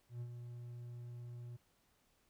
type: tone with ADSR envelope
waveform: triangle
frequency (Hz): 120.4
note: B2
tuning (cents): -44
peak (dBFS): -38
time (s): 0.09-1.57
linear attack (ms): 120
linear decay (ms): 63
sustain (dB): -6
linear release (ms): 13
effects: pink hiss -75 dBFS RMS until 2.29 s